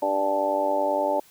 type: harmonic tone with a mistuned harmonic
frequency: 98 Hz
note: G2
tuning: in tune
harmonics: 3 / 4 / 5 / 6 / 7 / 8 / 9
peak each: -32 / -33 / -35 / -24 / -36 / -32 / -26 dBFS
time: 0.02-1.2 s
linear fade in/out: 5 ms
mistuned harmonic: 9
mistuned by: -15 cents
effects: white hiss -55 dBFS RMS until 1.3 s